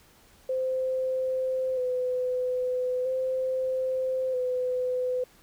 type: tone with vibrato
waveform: sine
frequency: 511 Hz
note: C5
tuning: 41 cents flat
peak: -25 dBFS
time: 0.49-5.24 s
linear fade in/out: 5 ms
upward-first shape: square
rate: 0.39 Hz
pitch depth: 25 cents each way
effects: pink hiss -58 dBFS RMS until 5.42 s